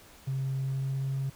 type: tone with pitch glide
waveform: triangle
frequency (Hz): 134 to 135.48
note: C3 to C#3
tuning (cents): +42 to -39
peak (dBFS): -25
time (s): 0.27-1.3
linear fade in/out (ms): 10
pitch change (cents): +19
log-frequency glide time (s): 0.54-1.17
effects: tanh soft clip ceiling -25 dBFS + pink hiss -54 dBFS RMS until 1.35 s